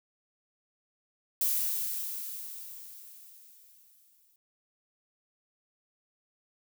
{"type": "noise with exponential decay", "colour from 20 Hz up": "violet", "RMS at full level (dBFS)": -27, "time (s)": [1.41, 4.36], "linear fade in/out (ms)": 2, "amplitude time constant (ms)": 640, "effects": []}